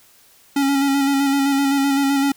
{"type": "tone with vibrato", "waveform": "square", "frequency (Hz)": 277, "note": "C#4", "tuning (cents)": -1, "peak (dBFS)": -16, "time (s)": [0.56, 2.32], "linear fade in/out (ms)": 5, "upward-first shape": "square", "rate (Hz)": 7.8, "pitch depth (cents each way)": 23, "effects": ["white hiss -52 dBFS RMS until 2.36 s"]}